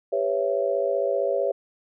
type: chord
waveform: sine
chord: C# half-diminished seventh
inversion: second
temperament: just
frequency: 399.1 / 498.9 / 554.4 / 665.2 Hz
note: G4 / B4 / C#5 / E5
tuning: +31 / +17 / 0 / +16 cents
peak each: -28 / -28 / -24 / -29 dBFS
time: 0.12-1.52 s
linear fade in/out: 10 ms
effects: none